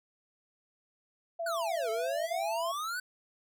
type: tone with vibrato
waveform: sine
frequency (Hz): 670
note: E5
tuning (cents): +28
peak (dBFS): -32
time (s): 1.39-2.72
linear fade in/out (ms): 10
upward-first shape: sine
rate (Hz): 17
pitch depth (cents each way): 16
type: exponential two-way sweep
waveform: square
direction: down then up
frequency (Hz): 1534 to 429.6 to 1534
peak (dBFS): -34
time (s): 1.46-3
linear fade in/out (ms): 5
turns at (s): 1.9
effects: none